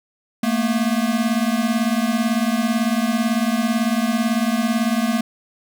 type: beating tone pair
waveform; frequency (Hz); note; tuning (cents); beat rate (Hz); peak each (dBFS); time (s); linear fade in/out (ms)
square; 220 / 238; A3 / A#3; 0 / +36; 18; -21; 0.43-5.21; 5
effects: none